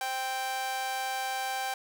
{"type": "tone with amplitude modulation", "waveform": "sawtooth", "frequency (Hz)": 784, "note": "G5", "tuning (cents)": 0, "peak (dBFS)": -24, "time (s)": [0.01, 1.74], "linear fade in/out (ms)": 2, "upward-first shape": "sine", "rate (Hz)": 258, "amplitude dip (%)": 60, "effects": []}